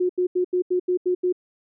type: tone bursts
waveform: sine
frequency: 361.9 Hz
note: F#4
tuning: 38 cents flat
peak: -18 dBFS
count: 8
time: 0-1.326 s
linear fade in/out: 10 ms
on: 94 ms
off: 82 ms
effects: none